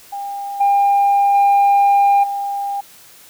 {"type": "tone with level steps", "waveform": "sine", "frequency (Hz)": 802, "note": "G5", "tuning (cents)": 39, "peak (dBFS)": [-23, -9, -7, -19], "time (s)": [0.12, 2.81], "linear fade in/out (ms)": 10, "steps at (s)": [0.6, 1.34, 2.23], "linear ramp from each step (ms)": 10, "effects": ["tanh soft clip ceiling -8 dBFS", "white hiss -44 dBFS RMS until 3.29 s"]}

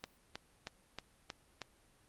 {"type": "click train", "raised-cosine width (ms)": 0.2, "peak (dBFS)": -24, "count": 6, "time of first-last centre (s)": [0.04, 1.617], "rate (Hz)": 3.17, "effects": ["pink hiss -68 dBFS RMS until 2.08 s", "Opus 32 kbps"]}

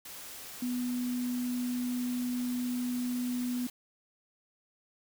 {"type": "tone in noise", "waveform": "sine", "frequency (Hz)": 246.9, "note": "B3", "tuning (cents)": 0, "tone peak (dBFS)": -30, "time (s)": [0.62, 3.67], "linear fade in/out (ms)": 5, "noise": "white", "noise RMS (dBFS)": -45, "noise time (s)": [0.05, 3.7], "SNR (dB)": 12, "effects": []}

